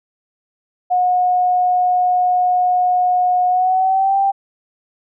sine tone with pitch glide, 725 to 786.1 Hz, F#5 to G5, -35 to +5 cents, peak -12 dBFS, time 0.9-4.32 s, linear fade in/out 20 ms, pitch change +140 cents, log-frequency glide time 3.48-4.17 s, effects none

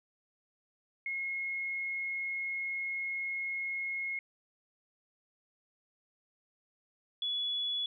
sine tone pair in turn, 2162 / 3405 Hz, C#7 / G#7, -44 / +42 cents, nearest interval minor sixth, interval 786 cents, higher second, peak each -33 / -31 dBFS, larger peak second, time 1.06-4.19 / 7.22-7.86 s, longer first, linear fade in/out 2 ms, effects none

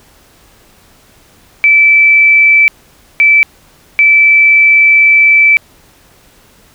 sine tone bursts at uneven times, 2318 Hz, D7, 23 cents flat, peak -3 dBFS, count 3, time 1.64-2.68 / 3.2-3.43 / 3.99-5.57 s, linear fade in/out 0 ms, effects pink hiss -45 dBFS RMS until 6.74 s

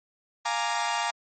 sawtooth chord, Bb dominant seventh, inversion second, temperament equal, 698.5 / 830.6 / 932.3 / 1174.7 Hz, F5 / Ab5 / Bb5 / D6, 0 / 0 / 0 / 0 cents, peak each -29 / -28 / -25 / -30 dBFS, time 0.45-1.11 s, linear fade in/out 10 ms, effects MP3 32 kbps

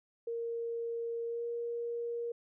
sine tone with pitch glide, 464.8 to 470.7 Hz, A#4 to A#4, -5 to +17 cents, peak -34 dBFS, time 0.27-2.32 s, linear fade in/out 5 ms, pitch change +22 cents, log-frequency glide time 1.26-1.44 s, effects none

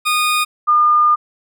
20% pulse / sine tone pair in turn, 1231 / 1211.3 Hz, D#6 / D#6, -19 / -47 cents, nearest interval unison, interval 28 cents, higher first, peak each -9 dBFS, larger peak neither, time 0.05-0.45 / 0.67-1.16 s, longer second, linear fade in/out 20 ms, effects none

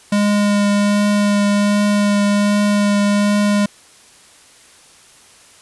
square tone with vibrato, 204.8 Hz, G#3, 24 cents flat, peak -13 dBFS, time 0.12-3.66 s, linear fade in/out 5 ms, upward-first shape triangle, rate 1.3 Hz, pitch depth 12 cents each way, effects white hiss -46 dBFS RMS until 5.61 s + resampled to 24000 Hz

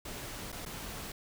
pink noise with dropouts, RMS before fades -42 dBFS, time 0.05-1.12 s, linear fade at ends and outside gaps 5 ms, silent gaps 0.52-0.525 / 0.653-0.66 s, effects none

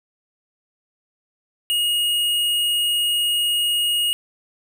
sine tone with hard clipping, 2872 Hz, F7, 48 cents sharp, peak -19 dBFS, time 1.7-4.13 s, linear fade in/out 0 ms, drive 13 dB, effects none

